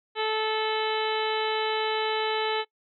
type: harmonic tone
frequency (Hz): 436.1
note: A4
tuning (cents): -15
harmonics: 1 / 2 / 3 / 4 / 5 / 6 / 7 / 8 / 9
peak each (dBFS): -28 / -30 / -35 / -36 / -36 / -40 / -35 / -41 / -37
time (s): 0.15-2.65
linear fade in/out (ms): 50
effects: noise-tail reverb RT60 0.1 s tail -22 dB re dry